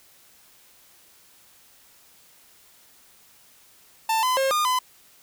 45% pulse tone with pitch steps, 890 / 1016 / 536 / 1216 / 1012 Hz, A5 / B5 / C5 / D#6 / B5, +20 / +49 / +42 / -40 / +42 cents, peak -20 dBFS, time 4.09-4.79 s, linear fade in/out 5 ms, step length 140 ms, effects white hiss -55 dBFS RMS until 5.22 s

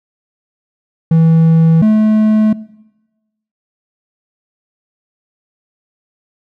triangle tone pair in turn, 162.9 / 215.8 Hz, E3 / A3, -20 / -33 cents, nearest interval perfect fourth, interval 487 cents, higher second, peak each -4 dBFS, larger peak neither, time 1.11-1.82 / 1.82-2.53 s, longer neither, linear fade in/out 5 ms, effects noise-tail reverb RT60 1.0 s tail -20 dB re dry

